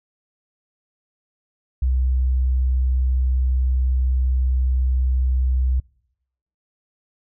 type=tone; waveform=sine; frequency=63.9 Hz; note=C2; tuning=40 cents flat; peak=-16 dBFS; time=1.82-5.8 s; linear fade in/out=5 ms; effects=noise-tail reverb RT60 0.8 s tail -26 dB re dry